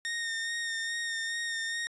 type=tone with vibrato; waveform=sawtooth; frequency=1840 Hz; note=A#6; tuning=23 cents flat; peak=-28 dBFS; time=0.05-1.87 s; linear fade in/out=0 ms; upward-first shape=sine; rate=2.4 Hz; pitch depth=22 cents each way; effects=resampled to 22050 Hz